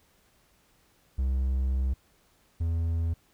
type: tone pair in turn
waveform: triangle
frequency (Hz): 65.41 / 82.86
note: C2 / E2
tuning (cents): 0 / +9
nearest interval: major third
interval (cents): 409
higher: second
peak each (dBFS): -22 / -23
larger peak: first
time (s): 1.18-1.94 / 2.6-3.14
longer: first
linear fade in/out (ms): 10
effects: pink hiss -65 dBFS RMS until 3.33 s